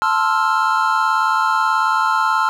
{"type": "chord", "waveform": "triangle", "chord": "F major seventh", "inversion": "first", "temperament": "equal", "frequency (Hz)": [880, 1046.5, 1318.5, 1396.9], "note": ["A5", "C6", "E6", "F6"], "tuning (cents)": [0, 0, 0, 0], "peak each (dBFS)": -18, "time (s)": [0.02, 2.49], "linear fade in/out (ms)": 0, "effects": []}